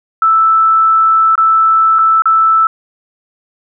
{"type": "tone with dropouts", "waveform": "sine", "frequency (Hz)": 1318.5, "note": "E6", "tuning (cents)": 0, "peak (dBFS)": -6, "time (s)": [0.22, 2.67], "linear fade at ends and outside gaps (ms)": 2, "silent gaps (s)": [[1.355, 1.378], [1.987, 1.99], [2.221, 2.256]], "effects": []}